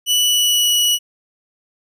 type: tone with pitch glide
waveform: sawtooth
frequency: 2960 to 2933 Hz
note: F#7 to F#7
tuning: 0 to -16 cents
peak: -10 dBFS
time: 0.06-0.99 s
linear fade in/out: 50 ms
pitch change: -16 cents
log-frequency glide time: 0.22-0.74 s
effects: none